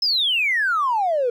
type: exponential sweep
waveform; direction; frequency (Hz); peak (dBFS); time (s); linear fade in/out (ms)
triangle; down; 5274 to 466.2; -14; 0.02-1.3; 5
effects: tanh soft clip ceiling -15 dBFS